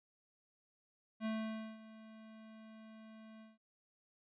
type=tone with ADSR envelope; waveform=square; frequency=220 Hz; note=A3; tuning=in tune; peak=-36 dBFS; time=1.2-3.58 s; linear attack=56 ms; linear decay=520 ms; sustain=-18 dB; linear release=170 ms; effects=resampled to 8000 Hz